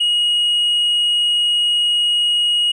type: tone with tanh clipping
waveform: sine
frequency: 2889 Hz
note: F#7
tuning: 42 cents flat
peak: -14 dBFS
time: 0-2.72 s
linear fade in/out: 10 ms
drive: 2 dB
effects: none